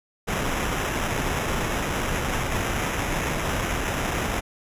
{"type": "noise with sample-and-hold", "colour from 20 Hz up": "pink", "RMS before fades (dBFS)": -26, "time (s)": [0.27, 4.41], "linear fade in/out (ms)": 20, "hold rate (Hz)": 4410, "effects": ["resampled to 32000 Hz"]}